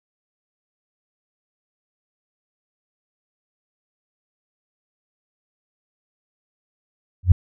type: tone with exponential growth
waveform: sine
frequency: 90 Hz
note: F#2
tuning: 47 cents flat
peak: -3 dBFS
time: 7.23-7.32 s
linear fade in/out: 5 ms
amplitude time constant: 18 ms
effects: none